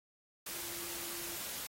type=tone in noise; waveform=sine; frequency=343.1 Hz; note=F4; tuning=31 cents flat; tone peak=-52 dBFS; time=0.51-1.37 s; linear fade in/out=5 ms; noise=white; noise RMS=-42 dBFS; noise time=0.46-1.67 s; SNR=-13 dB; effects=AAC 48 kbps